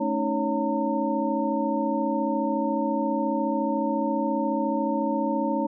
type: tone cluster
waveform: sine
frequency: 217.8 / 276.9 / 311.2 / 556 / 912 Hz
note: A3 / C#4 / D#4 / C#5 / A#5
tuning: -17 / -2 / 0 / +5 / -38 cents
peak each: -29 dBFS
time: 0-5.67 s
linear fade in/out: 10 ms
effects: none